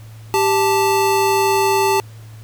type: tone pair together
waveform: square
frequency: 391.7 / 880 Hz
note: G4 / A5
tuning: -1 / 0 cents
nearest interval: octave + major second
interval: 1401 cents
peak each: -17 dBFS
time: 0.34-2 s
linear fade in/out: 0 ms
effects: added 110 Hz sine -35 dBFS peak until 2.43 s + pink hiss -48 dBFS RMS until 2.43 s